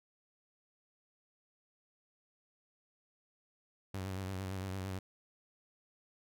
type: tone with vibrato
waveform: sawtooth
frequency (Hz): 95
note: F#2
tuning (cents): +46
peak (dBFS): -34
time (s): 3.94-4.99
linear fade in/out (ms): 5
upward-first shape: sine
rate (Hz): 8.8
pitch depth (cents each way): 47
effects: none